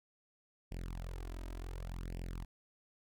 sawtooth tone with flanger, 43.47 Hz, F1, 7 cents flat, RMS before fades -43 dBFS, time 0.71-2.45 s, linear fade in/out 10 ms, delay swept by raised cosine 0.38 to 3.18 ms, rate 0.68 Hz, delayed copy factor +1, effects none

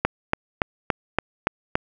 click train, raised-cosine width 0.5 ms, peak -3 dBFS, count 7, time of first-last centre 0.05-1.755 s, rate 3.52 Hz, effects none

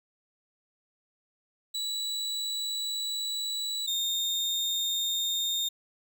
35% pulse tone pair in turn, 3932 / 3659 Hz, B7 / A#7, -8 / -33 cents, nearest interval minor second, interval 125 cents, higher first, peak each -28 / -25 dBFS, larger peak second, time 1.74-3.87 / 3.87-5.69 s, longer first, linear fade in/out 10 ms, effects none

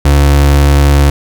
35% pulse tone, 71 Hz, C#2, 42 cents sharp, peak -3 dBFS, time 0.05-1.1 s, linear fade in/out 5 ms, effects none

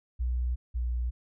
sine tone pair in turn, 61.3 / 60.35 Hz, B1 / B1, -12 / -39 cents, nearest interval unison, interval 27 cents, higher first, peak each -26 / -27 dBFS, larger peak first, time 0.19-0.56 / 0.74-1.11 s, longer neither, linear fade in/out 20 ms, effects none

